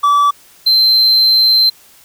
triangle tone pair in turn, 1153 / 4109 Hz, D6 / C8, -32 / -32 cents, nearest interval octave + minor seventh, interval 2200 cents, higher second, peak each -6 dBFS, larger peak neither, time 0.03-0.31 / 0.66-1.7 s, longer second, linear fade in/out 10 ms, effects white hiss -45 dBFS RMS until 2.04 s

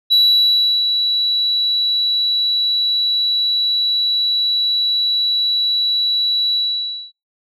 sine tone with ADSR envelope, 3928 Hz, B7, 10 cents flat, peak -7 dBFS, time 0.1-7.12 s, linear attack 25 ms, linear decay 700 ms, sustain -7 dB, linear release 570 ms, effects noise-tail reverb RT60 0.2 s tail -23 dB re dry + tanh soft clip ceiling -7 dBFS

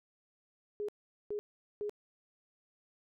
sine tone bursts, 415.3 Hz, G#4, in tune, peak -34 dBFS, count 3, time 0.8-1.895 s, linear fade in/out 0 ms, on 85 ms, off 420 ms, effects none

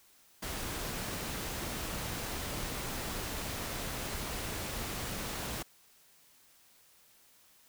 pink noise, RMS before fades -38 dBFS, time 0.42-5.63 s, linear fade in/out 10 ms, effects white hiss -63 dBFS RMS until 7.68 s

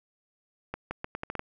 accelerating click train, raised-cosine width 0.5 ms, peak -18 dBFS, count 8, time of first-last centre 0.74-1.394 s, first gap 170 ms, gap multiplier 0.79, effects none

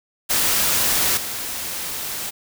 white noise with level steps, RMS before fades -19 / -28 dBFS, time 0.29-2.31 s, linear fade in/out 20 ms, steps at 1.17 s, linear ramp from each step 5 ms, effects none

